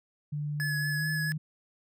sine tone with pitch glide, 147.8 to 154.7 Hz, D3 to D#3, +11 to -10 cents, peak -30 dBFS, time 0.32-1.38 s, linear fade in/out 10 ms, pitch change +79 cents, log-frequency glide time 0.95-1.02 s
square tone with vibrato, 1700 Hz, G#6, 40 cents sharp, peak -31 dBFS, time 0.6-1.32 s, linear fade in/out 0 ms, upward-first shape triangle, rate 4.4 Hz, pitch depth 26 cents each way
effects none

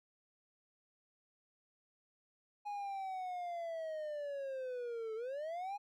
triangle linear two-way sweep, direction down then up, 831 to 433.8 to 831 Hz, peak -37 dBFS, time 2.65-5.78 s, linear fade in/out 20 ms, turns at 5.15 s, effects none

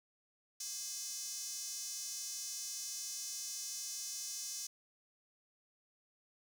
square tone with high-pass filter, 233.1 Hz, A#3, in tune, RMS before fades -43 dBFS, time 0.6-4.67 s, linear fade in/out 5 ms, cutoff 6000 Hz, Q 3.3, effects none

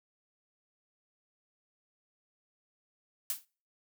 blue noise with exponential decay, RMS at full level -29 dBFS, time 3.3-3.45 s, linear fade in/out 1 ms, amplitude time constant 31 ms, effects noise-tail reverb RT60 0.4 s tail -25 dB re dry

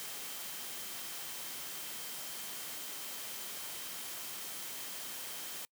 sine tone in noise, 3136 Hz, G7, in tune, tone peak -54 dBFS, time 0-5.65 s, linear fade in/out 0 ms, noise white, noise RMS -43 dBFS, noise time 0-5.65 s, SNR -14 dB, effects noise-tail reverb RT60 0.1 s tail -26 dB re dry + high-pass 150 Hz 12 dB/octave

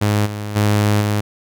sawtooth tone with level steps, 104.3 Hz, G#2, 8 cents sharp, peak -10 / -20 / -9 / -12 dBFS, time 0.01-1.21 s, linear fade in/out 10 ms, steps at 0.25 / 0.55 / 1 s, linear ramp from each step 20 ms, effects none

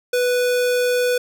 square tone, 493.9 Hz, B4, in tune, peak -17 dBFS, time 0.13-1.18 s, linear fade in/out 5 ms, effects none

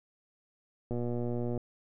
click train, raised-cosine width 2 ms, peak -22 dBFS, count 81, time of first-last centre 0.91-1.577 s, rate 120 Hz, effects none

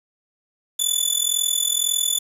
15% pulse tone with amplitude modulation, 3489 Hz, A7, 15 cents flat, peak -8 dBFS, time 0.79-2.19 s, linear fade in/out 10 ms, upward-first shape sine, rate 41.9 Hz, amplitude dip 85%, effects resampled to 32000 Hz + 7-bit

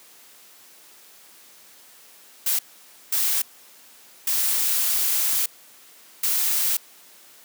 blue noise bursts at uneven times, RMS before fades -22 dBFS, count 4, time 2.46-2.59 / 3.12-3.42 / 4.27-5.46 / 6.23-6.77 s, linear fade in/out 5 ms, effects white hiss -50 dBFS RMS until 7.44 s + high-pass 200 Hz 12 dB/octave

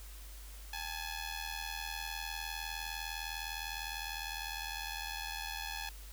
10% pulse ring-modulated tone, 847 Hz, G#5, 34 cents sharp, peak -28 dBFS, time 0.73-5.89 s, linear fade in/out 2 ms, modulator 39.9 Hz, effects added 50 Hz sine -47 dBFS peak until 6.12 s + white hiss -55 dBFS RMS until 6.12 s

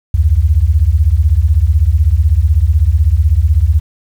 sine beating tone pair, 69.3 / 85.3 Hz, C#2 / F2, 0 / -40 cents, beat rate 16 Hz, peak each -10 dBFS, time 0.14-3.8 s, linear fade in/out 5 ms, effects 7-bit

